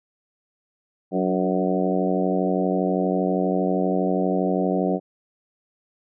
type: harmonic tone with a mistuned harmonic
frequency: 92.5 Hz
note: F#2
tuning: in tune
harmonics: 2 / 3 / 4 / 5 / 6 / 7 / 8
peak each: -24 / -26 / -27 / -28 / -29 / -29 / -30 dBFS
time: 1.11-5 s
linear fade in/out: 50 ms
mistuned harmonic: 3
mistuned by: +43 cents
effects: none